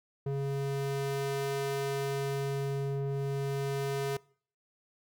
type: ring-modulated tone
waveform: square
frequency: 138.59 Hz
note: C#3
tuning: in tune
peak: -28 dBFS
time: 0.26-4.17 s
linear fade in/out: 5 ms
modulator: 277 Hz
effects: noise-tail reverb RT60 0.5 s tail -23 dB re dry